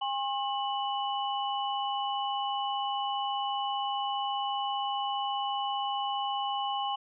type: tone cluster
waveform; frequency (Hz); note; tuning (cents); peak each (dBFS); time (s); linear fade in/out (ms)
sine; 809 / 1074 / 2967; G#5 / C6 / F#7; -46 / +45 / +4; -31 / -35 / -36; 0.01-6.96; 10
effects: none